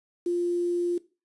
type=tone with quantisation; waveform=sine; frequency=349.2 Hz; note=F4; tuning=in tune; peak=-23 dBFS; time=0.26-0.98 s; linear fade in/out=5 ms; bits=8; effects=noise-tail reverb RT60 0.3 s tail -18 dB re dry + resampled to 24000 Hz